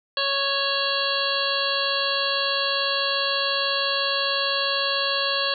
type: harmonic tone with a mistuned harmonic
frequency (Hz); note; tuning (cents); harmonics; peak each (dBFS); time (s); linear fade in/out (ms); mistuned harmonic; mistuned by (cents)
554.4; C#5; 0; 1 / 2 / 3 / 5 / 6 / 7 / 8; -29 / -29 / -29 / -29 / -29 / -29 / -29; 0.17-5.54; 2; 7; +64
effects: none